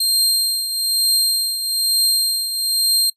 sawtooth tone with tremolo, 4186 Hz, C8, in tune, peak -10 dBFS, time 0-3.1 s, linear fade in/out 5 ms, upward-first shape triangle, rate 1.1 Hz, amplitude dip 65%, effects noise-tail reverb RT60 0.1 s tail -22 dB re dry + resampled to 32000 Hz

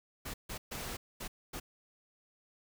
pink noise bursts at uneven times, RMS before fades -41 dBFS, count 5, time 0.25-0.34 / 0.49-0.58 / 0.71-0.97 / 1.2-1.28 / 1.53-1.6 s, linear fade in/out 10 ms, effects none

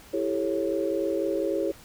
sine chord, A dominant seventh, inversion second, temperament just, 330 / 396 / 440 / 550 Hz, E4 / G4 / A4 / C#5, +2 / +18 / 0 / -14 cents, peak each -29 / -29 / -33 / -29 dBFS, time 0.13-1.72 s, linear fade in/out 10 ms, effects pink hiss -50 dBFS RMS until 1.84 s

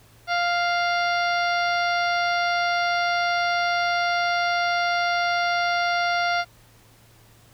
harmonic tone with a mistuned harmonic, 698.5 Hz, F5, in tune, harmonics 1 / 2 / 3 / 4 / 5 / 6 / 7 / 8, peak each -23 / -25 / -29 / -36 / -36 / -38 / -35 / -40 dBFS, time 0.27-6.45 s, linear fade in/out 50 ms, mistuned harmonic 7, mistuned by -89 cents, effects added 113 Hz sine -55 dBFS peak until 7.53 s + pink hiss -55 dBFS RMS until 7.53 s

